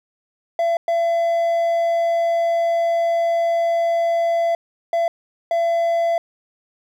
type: tone bursts at uneven times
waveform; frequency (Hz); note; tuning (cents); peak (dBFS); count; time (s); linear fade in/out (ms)
triangle; 675; E5; +41; -14; 4; 0.59-0.77 / 0.88-4.55 / 4.93-5.08 / 5.51-6.18; 2
effects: none